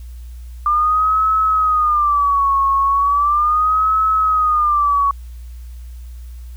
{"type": "tone with vibrato", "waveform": "sine", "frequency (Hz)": 1190, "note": "D6", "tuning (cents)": 22, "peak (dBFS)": -12, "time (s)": [0.66, 5.11], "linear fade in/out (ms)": 2, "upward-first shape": "sine", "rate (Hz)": 0.37, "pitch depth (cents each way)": 140, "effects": ["added 60 Hz sine -30 dBFS peak until 6.56 s", "white hiss -53 dBFS RMS until 6.56 s"]}